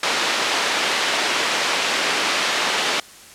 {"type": "band-pass noise", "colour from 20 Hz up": "white", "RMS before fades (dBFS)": -21, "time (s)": [0.03, 3], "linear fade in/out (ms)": 2, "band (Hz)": [320, 3600], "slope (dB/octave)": 12, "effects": ["white hiss -43 dBFS RMS until 3.34 s", "low-pass 10000 Hz 12 dB/octave"]}